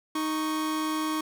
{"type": "tone pair together", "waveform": "45% pulse", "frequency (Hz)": [311.1, 1108.6], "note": ["D#4", "C#6"], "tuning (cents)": [0, 0], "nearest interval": "octave + minor seventh", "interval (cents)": 2200, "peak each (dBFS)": [-28, -32], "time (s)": [0.15, 1.21], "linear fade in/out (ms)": 5, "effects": []}